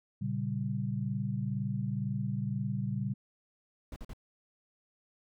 sine chord, G diminished, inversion first, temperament equal, 116.54 / 138.59 / 196 Hz, Bb2 / Db3 / G3, 0 / 0 / 0 cents, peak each -35 dBFS, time 0.21-3.14 s, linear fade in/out 10 ms
brown noise bursts, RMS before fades -42 dBFS, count 3, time 3.92-4.134 s, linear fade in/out 2 ms, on 42 ms, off 44 ms
effects none

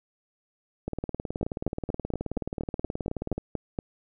two click trains, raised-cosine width 2 ms, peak -17 / -15 dBFS, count 48 / 11, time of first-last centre 0.88-3.38 / 1.43-3.788 s, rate 18.8 / 4.24 Hz, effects none

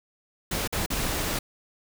pink noise with dropouts, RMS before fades -28 dBFS, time 0.51-1.39 s, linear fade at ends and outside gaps 5 ms, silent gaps 0.676-0.725 / 0.862-0.902 s, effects none

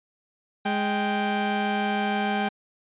sawtooth tone pair together, 207.7 / 784.2 Hz, G#3 / G5, 0 / 0 cents, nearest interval octave + major seventh, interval 2300 cents, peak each -22 dBFS, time 0.65-2.49 s, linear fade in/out 10 ms, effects resampled to 8000 Hz

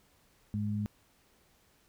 sine tone pair together, 104.91 / 208.5 Hz, G#2 / G#3, +18 / +7 cents, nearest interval octave, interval 1189 cents, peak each -33 / -33 dBFS, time 0.54-0.86 s, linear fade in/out 0 ms, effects pink hiss -67 dBFS RMS until 1.88 s

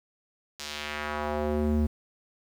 square tone with band-pass filter sweep, 75 Hz, D2, 37 cents sharp, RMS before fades -29 dBFS, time 0.59-1.87 s, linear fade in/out 10 ms, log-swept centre 5600 to 160 Hz, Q 1.2, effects 9-bit

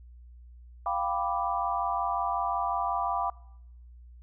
sine chord, G dominant seventh, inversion third, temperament equal, 698.5 / 784 / 987.8 / 1174.7 Hz, F5 / G5 / B5 / D6, 0 / 0 / 0 / 0 cents, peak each -32 dBFS, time 0.86-3.3 s, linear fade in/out 2 ms, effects noise-tail reverb RT60 0.8 s tail -23 dB re dry + added 60 Hz sine -47 dBFS peak until 4.22 s

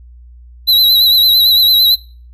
square tone with vibrato, 3951 Hz, B7, in tune, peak -7 dBFS, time 0.67-1.96 s, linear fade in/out 20 ms, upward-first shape sine, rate 8.9 Hz, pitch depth 56 cents each way, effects noise-tail reverb RT60 0.4 s tail -22 dB re dry + added 60 Hz sine -35 dBFS peak until 2.33 s

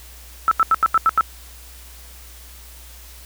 sine tone bursts, 1318.5 Hz, E6, in tune, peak -11 dBFS, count 7, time 0.48-1.209 s, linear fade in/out 0 ms, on 33 ms, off 83 ms, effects added 60 Hz sine -41 dBFS peak until 3.25 s + white hiss -44 dBFS RMS until 3.25 s

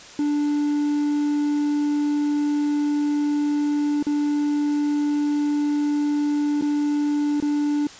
triangle tone with dropouts, 293.3 Hz, D4, 2 cents flat, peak -17 dBFS, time 0.19-7.87 s, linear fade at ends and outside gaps 2 ms, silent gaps 4.027-4.067 / 6.612-6.622 / 7.402-7.424 s, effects white hiss -42 dBFS RMS until 7.99 s + resampled to 16000 Hz

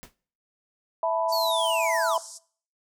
pink noise with exponential decay, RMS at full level -40 dBFS, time 0.03-0.15 s, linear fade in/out 0 ms, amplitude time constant 25 ms
sine chord, E suspended fourth, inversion none, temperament equal, 659.3 / 880 / 987.8 Hz, E5 / A5 / B5, 0 / 0 / 0 cents, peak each -24 / -30 / -27 dBFS, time 1.03-2.18 s, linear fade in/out 2 ms
pink band-pass noise, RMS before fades -43 dBFS, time 1.28-2.39 s, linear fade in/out 20 ms, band 5000 to 9700 Hz, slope 48 dB/octave
square linear sweep, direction down, 4564 to 980 Hz, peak -28 dBFS, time 1.32-2.17 s, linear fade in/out 5 ms
effects noise-tail reverb RT60 0.5 s tail -21 dB re dry

